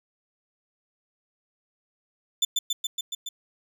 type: tone with echo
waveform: 30% pulse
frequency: 3520 Hz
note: A7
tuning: in tune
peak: -17 dBFS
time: 2.42-2.45 s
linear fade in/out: 5 ms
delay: 140 ms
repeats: 6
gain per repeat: -2 dB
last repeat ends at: 3.29 s
effects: none